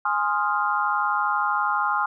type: chord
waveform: sine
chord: F minor seventh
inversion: first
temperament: equal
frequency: 830.6 / 1046.5 / 1244.5 / 1396.9 Hz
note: Ab5 / C6 / Eb6 / F6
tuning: 0 / 0 / 0 / 0 cents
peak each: -26 dBFS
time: 0.05-2.06 s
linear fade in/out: 5 ms
effects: none